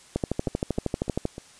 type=two click trains; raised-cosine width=2 ms; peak=-22 / -11 dBFS; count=4 / 15; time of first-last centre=0.48-1.381 / 0.16-1.254 s; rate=3.33 / 12.8 Hz; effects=white hiss -52 dBFS RMS until 1.59 s + resampled to 22050 Hz